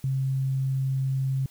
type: tone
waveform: sine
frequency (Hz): 133.6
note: C3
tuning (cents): +36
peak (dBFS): -23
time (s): 0.04-1.46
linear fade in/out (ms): 2
effects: white hiss -56 dBFS RMS until 1.5 s